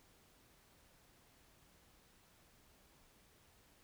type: silence
effects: pink hiss -68 dBFS RMS until 3.83 s